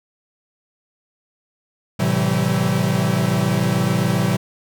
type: chord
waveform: 45% pulse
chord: A minor seventh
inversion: none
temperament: equal with one note detuned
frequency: 110 / 130.81 / 164.81 / 191.85 Hz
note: A2 / C3 / E3 / G3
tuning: 0 / 0 / 0 / -37 cents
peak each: -24 / -22 / -22 / -21 dBFS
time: 1.99-4.37 s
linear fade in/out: 10 ms
effects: none